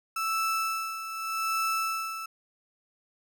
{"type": "tone with tremolo", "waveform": "35% pulse", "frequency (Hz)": 1318.5, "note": "E6", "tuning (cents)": 0, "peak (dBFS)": -24, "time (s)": [0.16, 2.26], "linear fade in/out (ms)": 5, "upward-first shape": "sine", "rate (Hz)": 0.84, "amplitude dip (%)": 65, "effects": []}